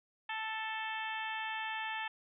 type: harmonic tone with a mistuned harmonic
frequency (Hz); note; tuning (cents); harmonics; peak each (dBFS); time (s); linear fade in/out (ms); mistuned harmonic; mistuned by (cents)
440; A4; 0; 2 / 3 / 4 / 5 / 6 / 7 / 8; -40 / -48 / -41 / -47 / -44 / -47 / -53; 0.29-2.08; 5; 7; +31
effects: none